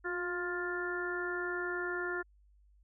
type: harmonic tone with a mistuned harmonic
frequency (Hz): 351.7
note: F4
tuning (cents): +12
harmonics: 1 / 2 / 3 / 4 / 5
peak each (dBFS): -37 / -46 / -45 / -38 / -40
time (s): 0.04-2.23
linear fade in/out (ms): 20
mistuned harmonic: 1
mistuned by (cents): +29
effects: added 50 Hz sine -61 dBFS peak until 2.83 s